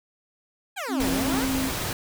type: exponential two-way sweep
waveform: 15% pulse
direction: down then up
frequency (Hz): 850 to 155.56 to 557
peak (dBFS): -23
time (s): 0.76-1.46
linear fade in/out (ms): 20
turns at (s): 1.1
type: tone with pitch glide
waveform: sine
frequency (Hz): 266.5 to 264.5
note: C4 to C4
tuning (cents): +32 to +19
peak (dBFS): -24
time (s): 0.88-1.71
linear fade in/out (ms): 50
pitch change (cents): -13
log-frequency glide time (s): 1.43-1.5
type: noise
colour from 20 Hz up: pink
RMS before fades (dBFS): -29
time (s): 1-1.93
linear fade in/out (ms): 2
effects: none